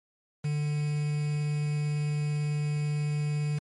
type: tone with quantisation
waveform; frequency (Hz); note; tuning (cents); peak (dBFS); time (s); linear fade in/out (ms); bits
triangle; 148.5; D3; +20; -24; 0.44-3.59; 10; 7
effects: MP3 48 kbps